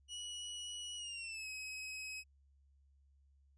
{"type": "tone with pitch glide", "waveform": "sawtooth", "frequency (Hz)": [2926, 2547], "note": ["F#7", "D#7"], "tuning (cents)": [-20, 40], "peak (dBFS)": -40, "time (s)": [0.08, 2.24], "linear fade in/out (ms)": 50, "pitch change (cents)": -240, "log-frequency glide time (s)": [0.96, 1.48], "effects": ["added 69 Hz sine -66 dBFS peak until 3.57 s", "resampled to 22050 Hz"]}